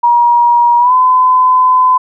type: tone with pitch glide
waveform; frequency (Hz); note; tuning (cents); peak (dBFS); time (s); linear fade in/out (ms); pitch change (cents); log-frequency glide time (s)
sine; 953 to 1015.5; A#5 to B5; +38 to +48; -5; 0.03-1.98; 10; +110; 0.79-0.93
effects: none